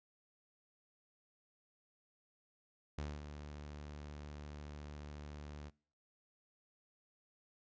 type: tone with ADSR envelope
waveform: sawtooth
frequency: 73.8 Hz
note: D2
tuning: 9 cents sharp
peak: -35 dBFS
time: 2.98-5.71 s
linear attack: 4 ms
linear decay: 220 ms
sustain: -8 dB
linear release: 36 ms
effects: noise-tail reverb RT60 0.5 s tail -25 dB re dry + resampled to 16000 Hz